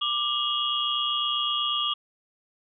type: tone cluster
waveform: sine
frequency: 1186 / 2870 / 3213 / 3341 Hz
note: D6 / F7 / G7 / G#7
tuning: +17 / +47 / +42 / +10 cents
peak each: -29 / -29 / -31 / -29 dBFS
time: 0.01-1.94 s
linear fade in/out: 10 ms
effects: none